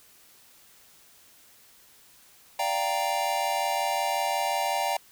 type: chord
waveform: square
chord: G minor seventh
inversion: second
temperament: equal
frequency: 587.3 / 698.5 / 784 / 932.3 Hz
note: D5 / F5 / G5 / Bb5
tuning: 0 / 0 / 0 / 0 cents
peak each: -34 / -32 / -30 / -31 dBFS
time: 2.59-4.97 s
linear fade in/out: 5 ms
effects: white hiss -56 dBFS RMS until 5.11 s